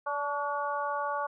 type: harmonic tone with a mistuned harmonic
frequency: 289.3 Hz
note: D4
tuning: 26 cents flat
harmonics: 2 / 3 / 4 / 5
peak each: -35 / -34 / -33 / -38 dBFS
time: 0.06-1.27 s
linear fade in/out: 10 ms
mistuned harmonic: 4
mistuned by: -34 cents
effects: none